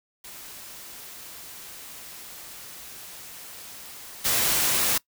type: noise with level steps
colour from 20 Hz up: white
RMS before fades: -42 / -23 dBFS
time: 0.24-4.98 s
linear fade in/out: 5 ms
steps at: 4.24 s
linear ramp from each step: 20 ms
effects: noise-tail reverb RT60 0.1 s tail -22 dB re dry